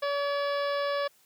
harmonic tone with a mistuned harmonic, 569 Hz, C#5, 45 cents sharp, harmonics 1 / 2 / 3 / 4 / 5 / 6 / 7 / 8 / 9, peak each -28 / -33 / -37 / -44 / -47 / -43 / -46 / -48 / -46 dBFS, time 0.02-1.08 s, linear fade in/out 10 ms, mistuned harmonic 4, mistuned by +28 cents, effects white hiss -63 dBFS RMS until 1.25 s + high-pass 80 Hz 12 dB/octave

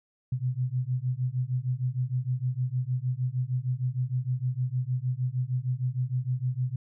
sine beating tone pair, 123.47 / 129.97 Hz, B2 / C3, 0 / -11 cents, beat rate 6.5 Hz, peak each -29 dBFS, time 0.32-6.76 s, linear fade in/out 5 ms, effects none

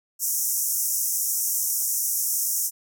white band-pass noise, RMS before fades -25 dBFS, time 0.19-2.71 s, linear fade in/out 50 ms, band 5500 to 16000 Hz, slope 96 dB/octave, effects none

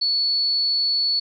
sine tone, 4426 Hz, C#8, 3 cents flat, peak -18 dBFS, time 0.01-1.2 s, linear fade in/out 10 ms, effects none

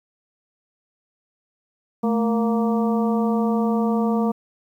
harmonic tone with a mistuned harmonic, 233.1 Hz, A#3, in tune, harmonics 1 / 2 / 3 / 4 / 5, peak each -19 / -25 / -29 / -31 / -33 dBFS, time 2.03-4.32 s, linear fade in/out 10 ms, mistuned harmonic 1, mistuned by -100 cents, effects 9-bit

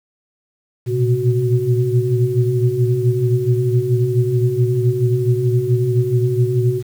sine tone cluster, 116.9 / 121.4 / 128.6 / 370.5 Hz, A#2 / B2 / C3 / F#4, +5 / -29 / -30 / +2 cents, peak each -19 dBFS, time 0.86-6.83 s, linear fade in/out 50 ms, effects 7-bit

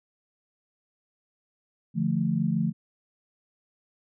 sine chord, D minor, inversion none, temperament equal with one note detuned, 146.83 / 172.21 / 220 Hz, D3 / F3 / A3, 0 / -24 / 0 cents, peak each -29 / -26 / -27 dBFS, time 1.94-2.73 s, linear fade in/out 50 ms, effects none

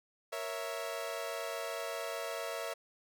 sawtooth chord, A# diminished, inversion none, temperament equal, 466.2 / 554.4 / 659.3 Hz, A#4 / C#5 / E5, 0 / 0 / 0 cents, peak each -39 / -38 / -36 dBFS, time 0.32-2.74 s, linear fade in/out 10 ms, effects none

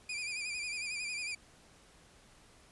sawtooth tone with vibrato, 2415 Hz, D7, 48 cents sharp, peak -33 dBFS, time 0.09-1.35 s, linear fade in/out 5 ms, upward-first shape sine, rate 11 Hz, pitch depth 66 cents each way, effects pink hiss -61 dBFS RMS until 2.71 s + resampled to 24000 Hz

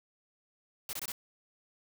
white noise bursts, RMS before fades -38 dBFS, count 4, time 0.89-1.12 s, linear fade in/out 2 ms, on 41 ms, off 22 ms, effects none

